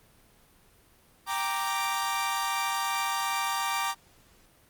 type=chord; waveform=sawtooth; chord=G minor; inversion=none; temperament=equal; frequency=784 / 932.3 / 1174.7 Hz; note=G5 / Bb5 / D6; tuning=0 / 0 / 0 cents; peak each=-30 / -28 / -27 dBFS; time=1.26-3.95 s; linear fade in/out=50 ms; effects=pink hiss -60 dBFS RMS until 4.69 s + Opus 32 kbps